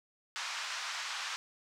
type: band-pass noise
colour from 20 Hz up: pink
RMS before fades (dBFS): -39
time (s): 0.36-1.36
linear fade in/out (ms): 0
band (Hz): 1000 to 6500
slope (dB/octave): 24
effects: none